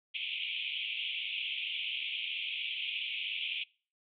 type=band-pass noise; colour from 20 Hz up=white; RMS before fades=-37 dBFS; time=0.14-3.64 s; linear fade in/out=10 ms; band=2300 to 3400 Hz; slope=96 dB/octave; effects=noise-tail reverb RT60 0.4 s tail -24 dB re dry